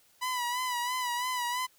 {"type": "tone with vibrato", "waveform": "sawtooth", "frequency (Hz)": 987.8, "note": "B5", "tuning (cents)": 0, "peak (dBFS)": -26, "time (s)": [0.21, 1.67], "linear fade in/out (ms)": 20, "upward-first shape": "sine", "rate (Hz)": 3, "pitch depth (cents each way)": 54, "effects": ["white hiss -64 dBFS RMS until 1.78 s"]}